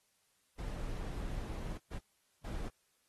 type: noise bursts at uneven times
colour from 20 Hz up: brown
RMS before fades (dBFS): -40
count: 3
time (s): 0.58-1.78 / 1.91-1.99 / 2.44-2.69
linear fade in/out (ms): 10
effects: white hiss -75 dBFS RMS until 3.08 s + AAC 32 kbps